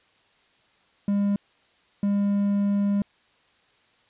triangle tone bursts at uneven times, 201.7 Hz, G3, 50 cents sharp, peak -18 dBFS, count 2, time 1.08-1.36 / 2.03-3.02 s, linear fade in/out 2 ms, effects white hiss -62 dBFS RMS until 4.09 s + resampled to 8000 Hz

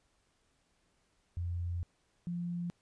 sine tone pair in turn, 86.9 / 173.8 Hz, F2 / F3, -8 / -8 cents, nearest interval octave, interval 1200 cents, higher second, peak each -33 / -34 dBFS, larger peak first, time 1.37-1.83 / 2.27-2.7 s, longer first, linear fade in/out 0 ms, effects pink hiss -74 dBFS RMS until 2.81 s + resampled to 22050 Hz

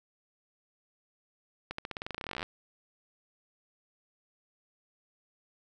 accelerating click train, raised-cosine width 0.3 ms, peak -20 dBFS, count 23, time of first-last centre 1.71-2.429 s, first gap 74 ms, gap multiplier 0.91, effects none

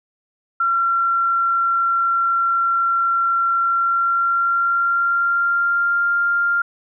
sine tone with pitch glide, 1366 to 1396.3 Hz, F6 to F6, -39 to -1 cents, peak -15 dBFS, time 0.6-6.62 s, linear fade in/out 5 ms, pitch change +38 cents, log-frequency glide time 3.57-6.09 s, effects none

